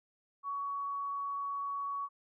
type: tone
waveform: sine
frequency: 1123 Hz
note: C#6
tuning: 22 cents sharp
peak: -34 dBFS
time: 0.43-2.09 s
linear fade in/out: 50 ms
effects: none